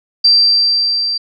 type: tone with level ramp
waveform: sine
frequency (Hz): 4699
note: D8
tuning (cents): 0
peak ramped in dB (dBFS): -5 to -15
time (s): 0.24-1.18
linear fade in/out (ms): 10
effects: none